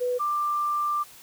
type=tone pair in turn; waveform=sine; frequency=494.6 / 1184.5 Hz; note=B4 / D6; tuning=+3 / +14 cents; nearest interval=octave + minor third; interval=1511 cents; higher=second; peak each=-23 dBFS; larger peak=neither; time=0-0.19 / 0.19-1.04 s; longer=second; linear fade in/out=20 ms; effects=white hiss -49 dBFS RMS until 1.22 s